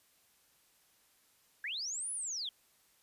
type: linear two-way sweep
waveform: sine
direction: up then down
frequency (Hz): 1594 to 10270 to 3110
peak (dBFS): -36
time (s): 1.64-2.49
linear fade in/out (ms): 2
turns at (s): 2.12
effects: white hiss -69 dBFS RMS until 3.02 s + resampled to 32000 Hz